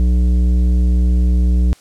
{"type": "tone with tanh clipping", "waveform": "sine", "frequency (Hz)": 60.9, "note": "B1", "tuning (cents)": -24, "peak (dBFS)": -12, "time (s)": [0, 1.73], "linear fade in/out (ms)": 0, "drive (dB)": 11, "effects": ["white hiss -48 dBFS RMS until 1.8 s", "low-pass 9000 Hz 12 dB/octave"]}